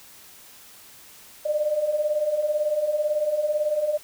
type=beating tone pair; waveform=sine; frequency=587.3 / 605.3 Hz; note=D5 / D#5; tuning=0 / -48 cents; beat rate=18 Hz; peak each=-28 / -22 dBFS; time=1.45-3.98 s; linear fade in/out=10 ms; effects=white hiss -48 dBFS RMS until 4.03 s